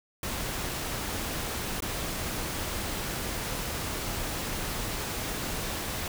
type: noise with dropouts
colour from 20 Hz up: pink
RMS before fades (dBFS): -33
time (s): 0.23-6.08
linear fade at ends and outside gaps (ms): 2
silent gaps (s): 1.805-1.822
effects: none